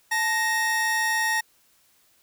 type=tone pair together; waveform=45% pulse; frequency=879.1 / 1864.7 Hz; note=A5 / A#6; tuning=-2 / 0 cents; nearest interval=octave + minor second; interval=1302 cents; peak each=-27 / -23 dBFS; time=0.11-1.41 s; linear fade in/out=10 ms; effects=white hiss -62 dBFS RMS until 2.22 s

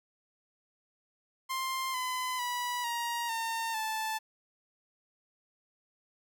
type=tone with pitch steps; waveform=sawtooth; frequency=1052 / 1014.4 / 978.2 / 943.2 / 909.5 / 877 Hz; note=C6 / B5 / B5 / A#5 / A#5 / A5; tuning=+9 / +46 / -17 / +20 / -43 / -6 cents; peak=-28 dBFS; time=1.49-4.19 s; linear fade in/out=20 ms; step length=450 ms; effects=none

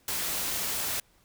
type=noise; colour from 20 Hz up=white; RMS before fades=-31 dBFS; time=0.08-1 s; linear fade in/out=2 ms; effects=pink hiss -64 dBFS RMS until 1.24 s

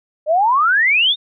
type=exponential sweep; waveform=sine; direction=up; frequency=587.3 to 3729 Hz; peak=-11 dBFS; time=0.26-1.16 s; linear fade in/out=50 ms; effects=none

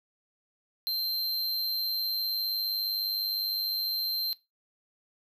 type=tone with amplitude modulation; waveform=square; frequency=4137 Hz; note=C8; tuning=20 cents flat; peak=-26 dBFS; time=0.87-4.33 s; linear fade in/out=0 ms; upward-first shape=sine; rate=99.7 Hz; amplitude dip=40%; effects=noise-tail reverb RT60 0.2 s tail -18 dB re dry

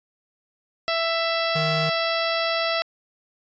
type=harmonic tone; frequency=663 Hz; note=E5; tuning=10 cents sharp; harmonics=1 / 2 / 3 / 4 / 5 / 6 / 7 / 8; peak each=-25 / -28 / -30 / -31 / -32 / -33 / -33 / -34 dBFS; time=0.88-2.82 s; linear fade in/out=0 ms
type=tone; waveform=square; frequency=155.56 Hz; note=D#3; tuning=in tune; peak=-26 dBFS; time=1.55-1.9 s; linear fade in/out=10 ms
effects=resampled to 16000 Hz

